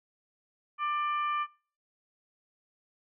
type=harmonic tone with a mistuned harmonic; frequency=593 Hz; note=D5; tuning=17 cents sharp; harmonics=2 / 3 / 4 / 5; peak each=-28 / -42 / -39 / -47 dBFS; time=0.78-1.47 s; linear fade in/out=50 ms; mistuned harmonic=5; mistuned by=+15 cents; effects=noise-tail reverb RT60 0.4 s tail -23 dB re dry